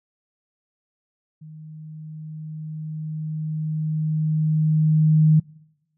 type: tone with level ramp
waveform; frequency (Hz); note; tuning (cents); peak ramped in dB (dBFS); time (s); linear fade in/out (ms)
sine; 155.56; D#3; 0; -38 to -11; 1.41-5.4; 10
effects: noise-tail reverb RT60 0.9 s tail -25 dB re dry